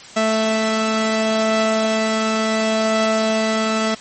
sawtooth tone pair together, 220 / 659.3 Hz, A3 / E5, 0 / 0 cents, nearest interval octave + perfect fifth, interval 1900 cents, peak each -15 dBFS, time 0.16-3.95 s, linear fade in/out 10 ms, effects white hiss -39 dBFS RMS until 4 s + MP3 32 kbps

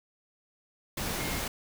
sine tone in noise, 2140 Hz, C7, 38 cents sharp, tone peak -41 dBFS, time 1.19-1.4 s, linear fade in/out 5 ms, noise pink, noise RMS -33 dBFS, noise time 0.97-1.48 s, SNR -11 dB, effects none

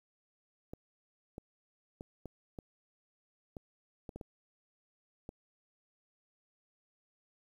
clicks, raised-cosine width 2 ms, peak -30 dBFS, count 10, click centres 0.735 / 1.381 / 2.009 / 2.257 / 2.588 / 3.568 / 4.092 / 4.16 / 4.212 / 5.291 s, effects 10-bit

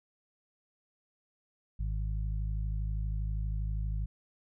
harmonic tone, 52.5 Hz, G#1, 19 cents sharp, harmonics 1 / 2 / 3, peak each -31 / -38 / -43 dBFS, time 1.79-4.06 s, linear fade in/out 10 ms, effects none

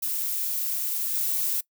violet noise with level steps, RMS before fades -28 / -26 dBFS, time 0.02-1.61 s, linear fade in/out 10 ms, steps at 1.14 s, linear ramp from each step 2 ms, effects noise-tail reverb RT60 0.1 s tail -22 dB re dry

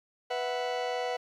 40% pulse chord, B suspended fourth, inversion none, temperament just, 493.9 / 658.5 / 740.8 Hz, B4 / E5 / F#5, 0 / -2 / +2 cents, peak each -32 / -37 / -33 dBFS, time 0.3-1.17 s, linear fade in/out 10 ms, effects low-pass 4000 Hz 12 dB/octave + 11-bit

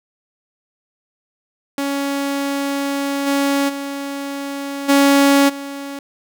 sawtooth tone with level steps, 279.4 Hz, C#4, 14 cents sharp, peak -15 / -11 / -20 / -6 / -23 dBFS, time 1.78-5.99 s, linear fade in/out 2 ms, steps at 3.26 / 3.68 / 4.88 / 5.48 s, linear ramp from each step 20 ms, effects none

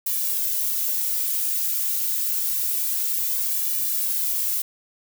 violet noise with flanger, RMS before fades -24 dBFS, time 0.06-4.62 s, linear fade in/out 5 ms, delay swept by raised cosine 1.7 to 3.5 ms, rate 0.27 Hz, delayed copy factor +0.9, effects none

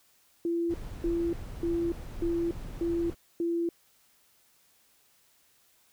sine tone bursts, 338.9 Hz, E4, 48 cents sharp, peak -26 dBFS, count 6, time 0.45-3.69 s, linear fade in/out 2 ms, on 290 ms, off 300 ms
brown noise, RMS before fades -39 dBFS, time 0.69-3.15 s, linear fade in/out 20 ms
effects white hiss -65 dBFS RMS until 5.92 s

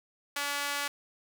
sawtooth tone with high-pass filter, 285.8 Hz, D4, 47 cents flat, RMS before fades -33 dBFS, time 0.36-0.88 s, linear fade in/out 5 ms, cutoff 1300 Hz, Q 0.87, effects none

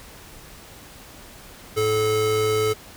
square tone pair together, 108.1 / 432.4 Hz, A2 / A4, -30 / -30 cents, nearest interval 2 octaves, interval 2400 cents, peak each -29 / -20 dBFS, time 1.76-2.74 s, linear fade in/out 20 ms, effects pink hiss -44 dBFS RMS until 2.96 s

